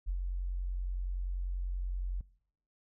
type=tone with ADSR envelope; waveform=sine; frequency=45.23 Hz; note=F#1; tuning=39 cents flat; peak=-29 dBFS; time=0.06-2.21 s; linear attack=31 ms; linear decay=85 ms; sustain=-3 dB; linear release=3 ms; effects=noise-tail reverb RT60 0.7 s tail -23 dB re dry